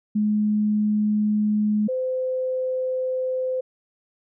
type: tone pair in turn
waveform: sine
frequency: 211 / 514.2 Hz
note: G#3 / C5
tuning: +28 / -30 cents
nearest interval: octave + minor third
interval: 1542 cents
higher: second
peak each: -18 / -22 dBFS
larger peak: first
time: 0.15-1.88 / 1.88-3.61 s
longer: neither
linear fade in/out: 10 ms
effects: none